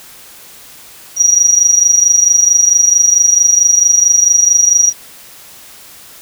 sine tone with amplitude modulation, 5760 Hz, F#8, 47 cents flat, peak -3 dBFS, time 1.16-4.93 s, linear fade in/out 50 ms, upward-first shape sine, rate 24.5 Hz, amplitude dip 70%, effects white hiss -37 dBFS RMS until 6.21 s

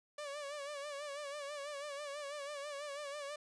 sawtooth tone with vibrato, 576 Hz, D5, 34 cents flat, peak -38 dBFS, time 0.18-3.36 s, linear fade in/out 5 ms, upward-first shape sine, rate 6.1 Hz, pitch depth 69 cents each way, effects resampled to 22050 Hz

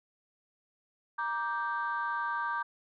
sine chord, G minor, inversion first, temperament just, 940.8 / 1176 / 1568 Hz, Bb5 / D6 / G6, +16 / +2 / 0 cents, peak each -34 dBFS, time 1.18-2.63 s, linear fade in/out 10 ms, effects tanh soft clip ceiling -23 dBFS

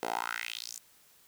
10% pulse tone with high-pass filter sweep, 57.6 Hz, A#1, 20 cents flat, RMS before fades -37 dBFS, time 0.03-0.78 s, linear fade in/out 0 ms, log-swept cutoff 520 to 7400 Hz, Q 3.6, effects white hiss -62 dBFS RMS until 1.27 s

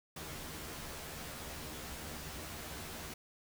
pink noise with comb filter, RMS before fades -45 dBFS, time 0.16-3.14 s, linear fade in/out 5 ms, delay 13 ms, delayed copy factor +0.9, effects none

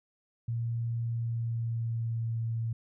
sine tone with pitch glide, 116.54 to 114.27 Hz, A#2 to A#2, 0 to -34 cents, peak -29 dBFS, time 0.48-2.73 s, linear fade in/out 5 ms, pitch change -34 cents, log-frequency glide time 1.01-2.39 s, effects none

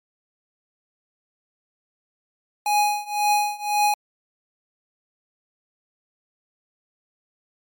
square tone with tremolo, 831 Hz, G#5, 1 cent sharp, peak -16 dBFS, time 2.66-3.94 s, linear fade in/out 2 ms, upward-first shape triangle, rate 1.9 Hz, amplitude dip 95%, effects MP3 96 kbps

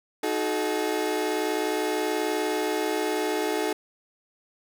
30% pulse chord, D# diminished, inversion none, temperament equal with one note detuned, 311.1 / 370 / 430.4 Hz, D#4 / F#4 / A4, 0 / 0 / -38 cents, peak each -27 / -28 / -25 dBFS, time 0.23-3.73 s, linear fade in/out 5 ms, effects none

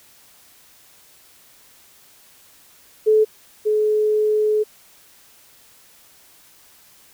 sine tone pair in turn, 432.5 / 426.8 Hz, A4 / G#4, -30 / +47 cents, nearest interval unison, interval 23 cents, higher first, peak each -11 / -15 dBFS, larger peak first, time 3.06-3.25 / 3.65-4.64 s, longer second, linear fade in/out 20 ms, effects white hiss -51 dBFS RMS until 7.13 s

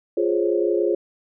sine chord, Db major seventh, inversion first, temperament equal, 349.2 / 415.3 / 523.3 / 554.4 Hz, F4 / Ab4 / C5 / Db5, 0 / 0 / 0 / 0 cents, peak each -21 / -22 / -27 / -27 dBFS, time 0.17-0.95 s, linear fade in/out 5 ms, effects none

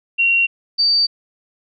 sine tone pair in turn, 2747 / 4620 Hz, F7 / D8, -29 / -29 cents, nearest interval major sixth, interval 900 cents, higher second, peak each -12 dBFS, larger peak neither, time 0.18-0.47 / 0.78-1.07 s, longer neither, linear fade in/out 20 ms, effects none

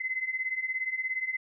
sine beating tone pair, 2035 / 2052 Hz, C7 / C7, -49 / -34 cents, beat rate 17 Hz, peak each -34 / -31 dBFS, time 0-1.37 s, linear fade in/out 10 ms, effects none

